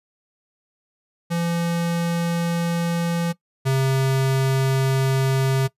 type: tone pair in turn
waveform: square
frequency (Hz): 170 / 133.69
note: F3 / C3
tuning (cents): -46 / +38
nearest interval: major third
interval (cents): 416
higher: first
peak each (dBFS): -21 / -18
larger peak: second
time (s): 1.3-3.33 / 3.65-5.68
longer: neither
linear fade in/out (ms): 20
effects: noise-tail reverb RT60 0.1 s tail -19 dB re dry + resampled to 32000 Hz